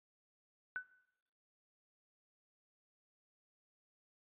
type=tone with exponential decay; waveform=sine; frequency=1500 Hz; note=F#6; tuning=23 cents sharp; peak=-34 dBFS; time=0.76-0.91 s; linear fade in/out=0 ms; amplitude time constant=32 ms; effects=noise-tail reverb RT60 0.8 s tail -18 dB re dry + resampled to 8000 Hz